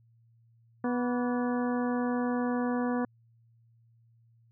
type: harmonic tone with a mistuned harmonic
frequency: 245.3 Hz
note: B3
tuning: 12 cents flat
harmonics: 1 / 2 / 3 / 4 / 5 / 6 / 7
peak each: -28 / -34 / -38 / -40 / -42 / -44 / -45 dBFS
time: 0.84-3.05 s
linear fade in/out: 2 ms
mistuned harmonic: 5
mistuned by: -100 cents
effects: added 115 Hz sine -60 dBFS peak until 4.51 s